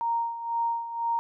sine tone with tremolo, 930 Hz, A#5, 4 cents flat, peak -23 dBFS, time 0.01-1.19 s, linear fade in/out 0 ms, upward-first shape sine, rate 2 Hz, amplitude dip 70%, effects none

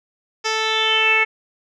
10% pulse tone with low-pass filter sweep, 440 Hz, A4, in tune, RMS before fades -18 dBFS, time 0.44-1.25 s, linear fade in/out 20 ms, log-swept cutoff 5000 to 2300 Hz, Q 7.7, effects none

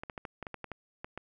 clicks, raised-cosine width 0.5 ms, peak -24 dBFS, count 11, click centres 0.035 / 0.098 / 0.178 / 0.252 / 0.427 / 0.468 / 0.543 / 0.643 / 0.717 / 1.045 / 1.176 s, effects none

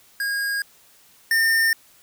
square tone pair in turn, 1631 / 1811.3 Hz, G#6 / A6, -32 / +50 cents, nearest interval major second, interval 182 cents, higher second, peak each -23 / -17 dBFS, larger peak second, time 0.2-0.62 / 1.31-1.73 s, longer neither, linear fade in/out 2 ms, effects white hiss -54 dBFS RMS until 2.02 s

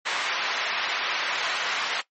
pink band-pass noise, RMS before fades -28 dBFS, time 0.05-2.02 s, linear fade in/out 20 ms, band 1100 to 3600 Hz, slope 12 dB/octave, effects noise-tail reverb RT60 0.1 s tail -17 dB re dry + MP3 32 kbps

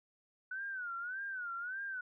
sine tone with vibrato, 1483 Hz, F#6, 4 cents sharp, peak -38 dBFS, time 0.51-2.01 s, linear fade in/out 5 ms, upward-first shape sine, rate 1.7 Hz, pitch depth 140 cents each way, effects none

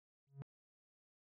triangle tone with exponential growth, 138.3 Hz, C#3, 4 cents flat, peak -39 dBFS, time 0.27-0.42 s, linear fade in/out 0 ms, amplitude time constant 32 ms, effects low-pass 2000 Hz 12 dB/octave

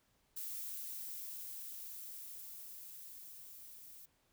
violet noise with level ramp, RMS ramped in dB -43 to -55 dBFS, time 0.36-4.06 s, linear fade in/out 10 ms, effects pink hiss -75 dBFS RMS until 4.32 s

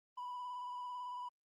triangle tone with vibrato, 988 Hz, B5, in tune, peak -39 dBFS, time 0.17-1.29 s, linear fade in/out 10 ms, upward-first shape square, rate 18 Hz, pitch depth 19 cents each way, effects tanh soft clip ceiling -35 dBFS + Opus 32 kbps

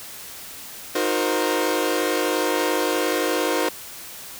sawtooth chord, C half-diminished seventh, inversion first, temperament equal with one note detuned, 311.1 / 362.6 / 466.2 / 523.3 Hz, Eb4 / Gb4 / Bb4 / C5, 0 / -35 / 0 / 0 cents, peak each -22 dBFS, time 0.95-3.69 s, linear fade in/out 5 ms, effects white hiss -38 dBFS RMS until 4.39 s

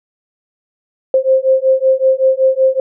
sine beating tone pair, 524 / 529.3 Hz, C5 / C5, +2 / +20 cents, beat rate 5.3 Hz, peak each -12 / -12 dBFS, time 1.14-2.8 s, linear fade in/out 2 ms, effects none

